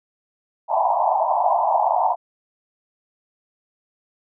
pink band-pass noise, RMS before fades -19 dBFS, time 0.68-2.16 s, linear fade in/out 50 ms, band 640 to 1000 Hz, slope 96 dB/octave, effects none

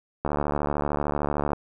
click train, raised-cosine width 1 ms, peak -11 dBFS, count 95, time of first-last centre 0.25-1.532 s, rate 73.3 Hz, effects none

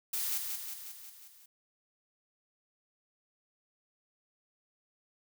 blue noise with echo, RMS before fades -34 dBFS, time 0.13-0.38 s, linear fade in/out 5 ms, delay 180 ms, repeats 6, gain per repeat -4 dB, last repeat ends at 1.46 s, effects none

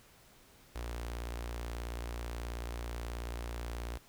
sawtooth tone with notch filter, 58.5 Hz, A#1, 7 cents sharp, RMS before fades -40 dBFS, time 0.75-3.98 s, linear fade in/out 10 ms, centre 160 Hz, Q 0.64, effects pink hiss -61 dBFS RMS until 4.08 s

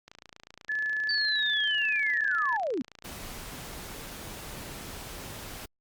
click train, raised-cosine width 0.2 ms, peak -29 dBFS, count 92, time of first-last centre 0.08-3.307 s, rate 28.2 Hz
sine tone, 1723 Hz, A6, 37 cents flat, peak -27 dBFS, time 0.69-2.57 s, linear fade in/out 5 ms
sine linear sweep, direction down, 4607 to 220.1 Hz, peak -27 dBFS, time 1.09-2.82 s, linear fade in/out 2 ms
pink noise, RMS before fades -41 dBFS, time 3.04-5.66 s, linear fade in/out 10 ms
effects Opus 48 kbps

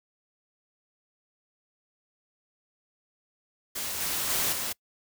white noise with level steps, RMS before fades -33 / -30 / -27 / -32 dBFS, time 3.75-4.73 s, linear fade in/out 10 ms, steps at 4 / 4.29 / 4.52 s, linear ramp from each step 10 ms, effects noise-tail reverb RT60 0.1 s tail -25 dB re dry

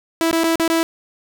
sawtooth tone with dropouts, 328.8 Hz, E4, 4 cents flat, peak -11 dBFS, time 0.21-0.83 s, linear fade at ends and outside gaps 0 ms, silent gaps 0.312-0.329 / 0.436-0.442 / 0.557-0.598 / 0.678-0.7 s, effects 8-bit

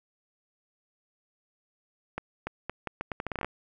accelerating click train, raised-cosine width 0.5 ms, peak -17 dBFS, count 14, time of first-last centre 2.18-3.446 s, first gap 290 ms, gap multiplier 0.78, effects none

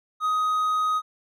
triangle tone, 1254 Hz, D#6, 13 cents sharp, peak -19 dBFS, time 0.2-1.02 s, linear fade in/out 50 ms, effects none

